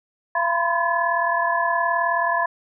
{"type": "tone cluster", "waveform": "sine", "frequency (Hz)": [682, 989, 1028, 1715], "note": ["F5", "B5", "C6", "A6"], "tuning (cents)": [-41, 2, -31, -45], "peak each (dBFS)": -24, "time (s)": [0.35, 2.46], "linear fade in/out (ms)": 5, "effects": []}